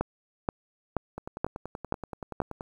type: two click trains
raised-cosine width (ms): 1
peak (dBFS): -22 / -12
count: 16 / 6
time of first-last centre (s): 1.18-2.609 / 0.01-2.402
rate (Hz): 10.5 / 2.09
effects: 9-bit